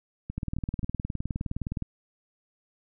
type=two click trains; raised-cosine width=5 ms; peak=-18 / -21 dBFS; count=29 / 3; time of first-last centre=0.38-1.823 / 0.3-0.832 s; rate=19.4 / 3.76 Hz; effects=none